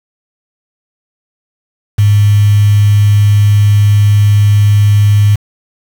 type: tone with quantisation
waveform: sine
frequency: 103.3 Hz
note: G#2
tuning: 9 cents flat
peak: -4 dBFS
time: 1.98-5.36 s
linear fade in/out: 10 ms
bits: 4
effects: none